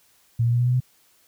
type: tone with pitch steps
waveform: sine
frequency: 116.54 / 118.51 / 120.51 / 122.55 / 124.62 / 126.72 Hz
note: A#2 / A#2 / B2 / B2 / B2 / B2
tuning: 0 / +29 / -42 / -13 / +16 / +45 cents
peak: -17 dBFS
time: 0.39-0.804 s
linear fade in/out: 10 ms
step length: 69 ms
effects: white hiss -60 dBFS RMS until 1.27 s